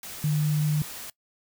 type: tone in noise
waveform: sine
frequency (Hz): 150.9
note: D3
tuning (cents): +47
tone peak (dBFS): -21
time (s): 0.24-0.82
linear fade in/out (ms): 2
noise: white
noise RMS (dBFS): -39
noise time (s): 0.03-1.1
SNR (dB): +15
effects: noise-tail reverb RT60 0.1 s tail -21 dB re dry